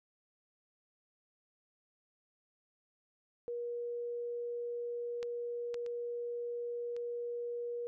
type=tone; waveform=sine; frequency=477.6 Hz; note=A#4; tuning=42 cents sharp; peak=-36 dBFS; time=3.48-7.87 s; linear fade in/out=0 ms
type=clicks; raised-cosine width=0.2 ms; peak=-28 / -28 / -36 / -37 dBFS; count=4; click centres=5.229 / 5.743 / 5.863 / 6.965 s
effects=none